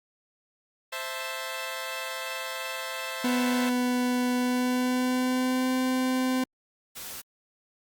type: chord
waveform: 10% pulse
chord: A minor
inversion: first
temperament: equal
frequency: 523.3 / 659.3 / 880 Hz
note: C5 / E5 / A5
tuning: 0 / 0 / 0 cents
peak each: -27 / -28 / -31 dBFS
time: 0.92-3.7 s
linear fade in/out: 10 ms
type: tone with pitch glide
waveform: 40% pulse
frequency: 248.1 to 257 Hz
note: B3 to C4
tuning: +8 to -31 cents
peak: -23 dBFS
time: 3.24-6.44 s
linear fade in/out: 5 ms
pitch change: +61 cents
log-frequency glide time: 4.37-5.73 s
type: noise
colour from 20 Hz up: white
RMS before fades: -39 dBFS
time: 6.95-7.22 s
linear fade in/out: 20 ms
effects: Opus 48 kbps

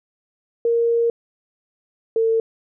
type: tone pair in turn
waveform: sine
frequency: 466.2 / 450.6 Hz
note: A#4 / A4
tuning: 0 / +41 cents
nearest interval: minor second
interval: 59 cents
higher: first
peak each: -15 dBFS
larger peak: neither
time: 0.65-1.1 / 2.16-2.4 s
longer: first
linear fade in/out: 2 ms
effects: none

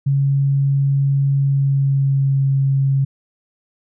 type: tone with pitch glide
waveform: sine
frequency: 138.59 to 136.45 Hz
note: C#3 to C#3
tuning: 0 to -27 cents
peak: -13 dBFS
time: 0.06-3.05 s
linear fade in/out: 10 ms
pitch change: -27 cents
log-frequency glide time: 1.37-2.47 s
effects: none

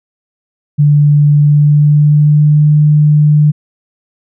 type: tone with pitch glide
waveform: sine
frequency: 146.83 to 149.92 Hz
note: D3 to D3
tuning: 0 to +36 cents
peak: -4 dBFS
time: 0.78-3.52 s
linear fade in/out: 20 ms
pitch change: +36 cents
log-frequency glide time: 1.37-2.59 s
effects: none

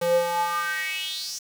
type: tone with high-pass filter sweep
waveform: square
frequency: 172 Hz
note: F3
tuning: 26 cents flat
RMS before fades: -26 dBFS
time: 0.01-1.39 s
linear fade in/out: 10 ms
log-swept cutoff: 390 to 6100 Hz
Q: 5.7
effects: 7-bit

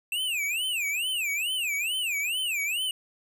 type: tone with vibrato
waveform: square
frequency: 2632 Hz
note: E7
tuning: 3 cents flat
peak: -27 dBFS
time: 0.12-2.91 s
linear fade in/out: 2 ms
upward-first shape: sine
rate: 2.3 Hz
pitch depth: 270 cents each way
effects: none

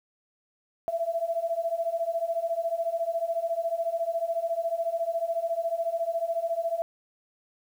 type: beating tone pair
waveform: sine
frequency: 660 / 674 Hz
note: E5 / E5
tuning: +2 / +38 cents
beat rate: 14 Hz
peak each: -30 / -28 dBFS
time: 0.88-6.82 s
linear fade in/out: 0 ms
effects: 9-bit

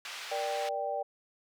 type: band-pass noise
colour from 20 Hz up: white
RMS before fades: -42 dBFS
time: 0.05-0.69 s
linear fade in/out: 2 ms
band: 1000 to 3700 Hz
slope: 12 dB/octave
type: chord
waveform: sine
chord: G minor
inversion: first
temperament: just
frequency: 470.4 / 588 / 784 Hz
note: Bb4 / D5 / G5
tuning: +16 / +2 / 0 cents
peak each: -39 / -34 / -34 dBFS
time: 0.31-1.03 s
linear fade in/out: 10 ms
effects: none

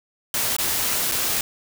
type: noise with dropouts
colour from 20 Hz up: white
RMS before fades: -23 dBFS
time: 0.34-1.41 s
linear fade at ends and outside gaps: 2 ms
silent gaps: 0.566-0.584 / 1.115-1.119 s
effects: none

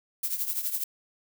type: noise with tremolo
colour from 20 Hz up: violet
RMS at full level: -27 dBFS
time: 0.23-0.84 s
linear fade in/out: 5 ms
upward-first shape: triangle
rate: 12 Hz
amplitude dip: 80%
effects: none

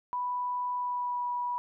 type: tone with pitch glide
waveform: sine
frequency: 987.8 to 975.9 Hz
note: B5 to B5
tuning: 0 to -21 cents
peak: -29 dBFS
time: 0.13-1.58 s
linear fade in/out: 0 ms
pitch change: -21 cents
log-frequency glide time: 0.74-1.26 s
effects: none

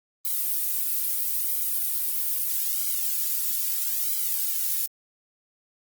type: noise with flanger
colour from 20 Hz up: violet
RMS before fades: -26 dBFS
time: 0.25-4.86 s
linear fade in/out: 0 ms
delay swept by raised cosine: 1.1 to 2.5 ms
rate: 0.77 Hz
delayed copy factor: -0.9
effects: Opus 32 kbps

